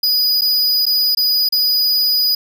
square tone with dropouts, 4941 Hz, D#8, 13 cents flat, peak -13 dBFS, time 0.03-2.35 s, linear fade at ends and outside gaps 5 ms, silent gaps 0.411-0.417 / 0.856-0.864 / 1.15-1.171 / 1.489-1.523 s, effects none

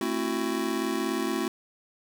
square chord, F# half-diminished seventh, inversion first, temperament just, 222 / 266.4 / 333 / 370 Hz, A3 / C4 / E4 / F#4, +16 / +31 / +18 / 0 cents, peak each -34 / -33 / -32 / -33 dBFS, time 0.01-1.48 s, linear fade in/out 2 ms, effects none

